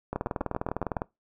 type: two click trains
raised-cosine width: 1 ms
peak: -14 / -17 dBFS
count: 18 / 7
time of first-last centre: 0.16-1.019 / 0.13-0.967 s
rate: 19.8 / 7.17 Hz
effects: noise-tail reverb RT60 0.2 s tail -23 dB re dry